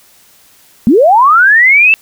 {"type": "linear sweep", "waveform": "sine", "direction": "up", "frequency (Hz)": [200, 2686], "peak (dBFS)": -3, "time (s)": [0.87, 1.94], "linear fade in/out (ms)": 0, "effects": ["white hiss -45 dBFS RMS until 2.01 s"]}